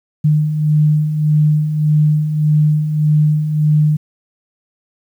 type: beating tone pair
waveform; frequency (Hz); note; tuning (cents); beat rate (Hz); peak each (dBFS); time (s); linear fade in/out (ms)
sine; 150.4 / 152.1; D3 / D#3; +42 / -39; 1.7; -19 / -11; 0.24-3.97; 10
effects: 8-bit